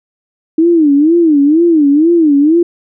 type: tone with vibrato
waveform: sine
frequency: 311.1 Hz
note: D#4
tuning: in tune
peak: -5 dBFS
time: 0.58-2.63 s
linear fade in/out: 5 ms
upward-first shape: sine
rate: 2.1 Hz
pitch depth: 180 cents each way
effects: none